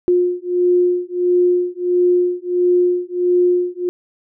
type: beating tone pair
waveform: sine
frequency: 356 / 357.5 Hz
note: F4 / F4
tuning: +33 / +41 cents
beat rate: 1.5 Hz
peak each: -16 dBFS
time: 0.08-3.89 s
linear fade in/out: 0 ms
effects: none